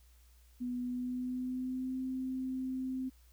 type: tone with pitch glide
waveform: sine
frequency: 246.9 to 259.5 Hz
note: B3 to C4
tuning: 0 to -14 cents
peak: -34 dBFS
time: 0.6-3.1 s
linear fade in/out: 20 ms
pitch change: +86 cents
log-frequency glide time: 0.81-1.99 s
effects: added 60 Hz sine -59 dBFS peak until 3.32 s + white hiss -69 dBFS RMS until 3.32 s